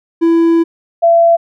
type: tone pair in turn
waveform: triangle / sine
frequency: 332.8 / 674.9 Hz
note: E4 / E5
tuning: +17 / +41 cents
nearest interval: octave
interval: 1224 cents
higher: second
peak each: -5 dBFS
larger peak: neither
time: 0.21-0.64 / 1.02-1.37 s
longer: first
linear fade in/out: 20 ms
effects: none